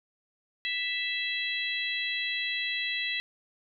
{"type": "harmonic tone", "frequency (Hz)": 660, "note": "E5", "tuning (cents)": 2, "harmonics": [3, 4, 5, 6], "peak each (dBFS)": [-33, -34, -35, -36], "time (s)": [0.65, 3.2], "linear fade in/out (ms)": 0, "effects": []}